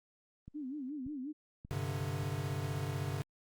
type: click train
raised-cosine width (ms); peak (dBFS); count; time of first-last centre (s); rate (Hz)
5; -36; 4; 0.48-2.234; 1.71
type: tone with vibrato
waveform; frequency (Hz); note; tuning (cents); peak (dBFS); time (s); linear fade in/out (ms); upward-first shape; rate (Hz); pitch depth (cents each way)
sine; 277.2; C#4; 0; -38; 0.54-1.33; 20; sine; 5.6; 170
type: chord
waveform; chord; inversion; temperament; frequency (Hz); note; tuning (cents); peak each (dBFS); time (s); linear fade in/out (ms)
square; G suspended fourth; none; equal; 98 / 130.81 / 146.83; G2 / C3 / D3; 0 / 0 / 0; -40; 1.71-3.22; 0
effects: Opus 24 kbps